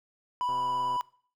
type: tone with vibrato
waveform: triangle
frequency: 987.8 Hz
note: B5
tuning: in tune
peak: -25 dBFS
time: 0.41-1.01 s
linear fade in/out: 0 ms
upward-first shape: square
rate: 18 Hz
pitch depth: 11 cents each way
type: click train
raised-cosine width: 1 ms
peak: -31 dBFS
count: 61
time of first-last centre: 0.49-0.962 s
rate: 127 Hz
effects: noise-tail reverb RT60 0.5 s tail -22 dB re dry